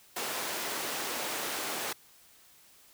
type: high-pass noise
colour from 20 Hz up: pink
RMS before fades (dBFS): -35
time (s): 0.16-1.93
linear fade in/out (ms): 5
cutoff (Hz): 390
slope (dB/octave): 12
effects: white hiss -59 dBFS RMS until 2.93 s